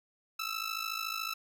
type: ring-modulated tone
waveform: 15% pulse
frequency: 1318.5 Hz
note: E6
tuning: in tune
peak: -25 dBFS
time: 0.39-1.34 s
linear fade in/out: 5 ms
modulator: 26.9 Hz
effects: none